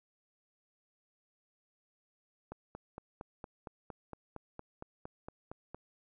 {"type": "click train", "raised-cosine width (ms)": 1, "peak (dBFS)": -29, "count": 15, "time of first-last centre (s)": [2.52, 5.746], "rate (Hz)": 4.34, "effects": []}